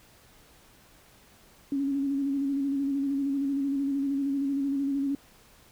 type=tone with vibrato; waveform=sine; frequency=277.2 Hz; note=C#4; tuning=in tune; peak=-25 dBFS; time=1.72-5.15 s; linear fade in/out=2 ms; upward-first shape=square; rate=13 Hz; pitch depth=31 cents each way; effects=pink hiss -57 dBFS RMS until 5.71 s